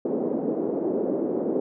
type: band-pass noise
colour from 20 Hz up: white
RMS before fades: -26 dBFS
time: 0.05-1.6 s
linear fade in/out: 5 ms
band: 240 to 450 Hz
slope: 24 dB/octave
effects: none